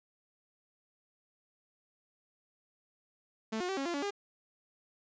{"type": "tone with pitch steps", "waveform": "sawtooth", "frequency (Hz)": [220.7, 359.7, 385.5, 273.7, 345, 284.5, 404.6], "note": ["A3", "F#4", "G4", "C#4", "F4", "C#4", "G#4"], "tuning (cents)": [5, -49, -29, -22, -21, 45, -45], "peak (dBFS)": -29, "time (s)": [3.52, 4.108], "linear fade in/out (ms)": 10, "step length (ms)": 84, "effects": ["resampled to 16000 Hz"]}